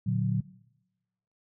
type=chord; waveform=sine; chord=Bb augmented; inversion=none; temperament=equal; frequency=116.54 / 146.83 / 185 Hz; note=Bb2 / D3 / F#3; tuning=0 / 0 / 0 cents; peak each=-28 / -31 / -29 dBFS; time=0.06-0.41 s; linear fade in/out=10 ms; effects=noise-tail reverb RT60 1.0 s tail -21 dB re dry